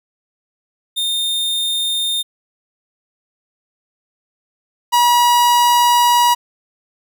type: tone pair in turn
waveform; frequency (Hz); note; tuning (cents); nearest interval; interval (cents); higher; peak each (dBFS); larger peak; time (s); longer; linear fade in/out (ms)
45% pulse; 3641 / 964.4; A#7 / B5; -41 / -41; octave + major seventh; 2300; first; -17 / -10; second; 0.96-2.23 / 4.92-6.35; second; 20
effects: none